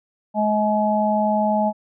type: harmonic tone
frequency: 212 Hz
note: G#3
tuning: 36 cents sharp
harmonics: 1 / 3 / 4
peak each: -21 / -21 / -21 dBFS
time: 0.34-1.73 s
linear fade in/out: 50 ms
effects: none